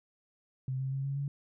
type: tone with pitch steps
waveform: sine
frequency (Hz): 130.81 / 133.25 / 135.74 / 138.27 / 140.85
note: C3 / C3 / C#3 / C#3 / C#3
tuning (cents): 0 / +32 / -36 / -4 / +28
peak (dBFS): -31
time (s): 0.68-1.28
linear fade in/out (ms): 2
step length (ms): 120
effects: none